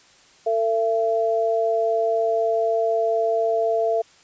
sine tone pair together, 449.6 / 673.6 Hz, A4 / E5, +37 / +37 cents, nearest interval perfect fifth, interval 700 cents, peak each -22 / -20 dBFS, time 0.46-4.02 s, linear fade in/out 10 ms, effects white hiss -53 dBFS RMS until 4.23 s + resampled to 16000 Hz

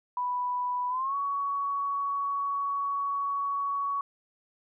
sine tone with pitch glide, 987.8 to 1121.7 Hz, B5 to C#6, 0 to +20 cents, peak -27 dBFS, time 0.17-4.01 s, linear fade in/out 2 ms, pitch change +220 cents, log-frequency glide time 0.89-1.15 s, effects none

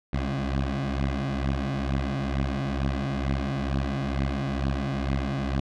15% pulse beating tone pair, 67 / 69.2 Hz, C2 / C#2, +42 / -2 cents, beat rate 2.2 Hz, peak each -22 dBFS, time 0.13-5.6 s, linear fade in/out 5 ms, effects low-pass 4000 Hz 12 dB/octave

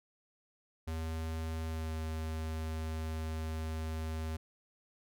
square tone with pitch glide, 80.5 to 79.58 Hz, E2 to D#2, -41 to +40 cents, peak -36 dBFS, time 0.87-4.37 s, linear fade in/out 10 ms, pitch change -19 cents, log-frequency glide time 1.65-1.92 s, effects none

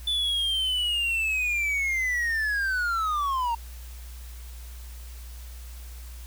triangle linear sweep, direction down, 3500 to 910 Hz, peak -22 dBFS, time 0.07-3.55 s, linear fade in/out 5 ms, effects added 60 Hz sine -38 dBFS peak until 6.26 s + white hiss -50 dBFS RMS until 6.26 s

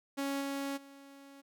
sawtooth tone with level steps, 277.2 Hz, C#4, in tune, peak -29 / -31 / -48 dBFS, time 0.17-1.42 s, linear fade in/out 20 ms, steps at 0.4 / 0.76 s, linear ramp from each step 20 ms, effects none

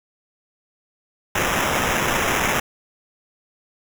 blue noise with sample-and-hold, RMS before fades -21 dBFS, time 1.35-2.6 s, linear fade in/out 5 ms, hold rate 4410 Hz, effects none

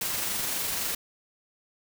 white noise with amplitude modulation, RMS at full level -29 dBFS, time 0.01-0.95 s, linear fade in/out 5 ms, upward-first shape sine, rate 23.8 Hz, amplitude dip 25%, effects none

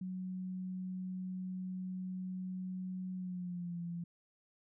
sine tone with pitch glide, 185 to 171.62 Hz, F#3 to F3, 0 to -30 cents, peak -38 dBFS, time 0.01-4.04 s, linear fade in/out 5 ms, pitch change -130 cents, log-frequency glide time 3.15-3.8 s, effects none

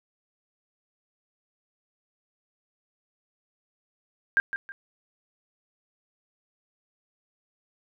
sine tone with echo, 1600 Hz, G6, 35 cents sharp, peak -17 dBFS, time 4.37-4.4 s, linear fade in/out 0 ms, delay 160 ms, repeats 2, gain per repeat -10 dB, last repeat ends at 4.72 s, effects none

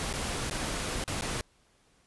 pink noise with dropouts, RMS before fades -33 dBFS, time 0-1.41 s, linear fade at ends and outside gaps 0 ms, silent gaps 0.128-0.138 / 0.498-0.51 / 1.039-1.078 / 1.21-1.221 s, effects pink hiss -66 dBFS RMS until 2.06 s + resampled to 24000 Hz

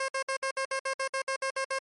15% pulse tone bursts, 535 Hz, C5, 38 cents sharp, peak -22 dBFS, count 13, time 0-1.788 s, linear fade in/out 5 ms, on 84 ms, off 58 ms, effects MP3 48 kbps

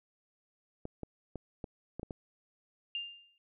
clicks, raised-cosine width 2 ms, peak -26 dBFS, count 7, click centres 0.854 / 1.033 / 1.357 / 1.642 / 1.996 / 2.031 / 2.108 s
sine tone with exponential decay, 2800 Hz, F7, 4 cents sharp, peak -32 dBFS, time 2.95-3.38 s, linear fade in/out 1 ms, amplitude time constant 93 ms
effects none

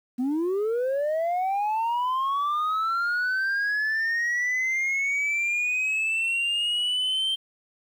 sine linear sweep, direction up, 240 to 3150 Hz, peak -20 dBFS, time 0.18-7.36 s, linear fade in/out 20 ms, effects tanh soft clip ceiling -22 dBFS + 9-bit

